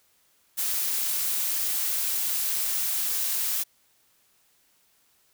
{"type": "noise", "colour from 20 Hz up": "blue", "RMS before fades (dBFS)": -27, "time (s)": [0.57, 3.64], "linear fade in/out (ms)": 20, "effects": ["white hiss -65 dBFS RMS until 5.33 s"]}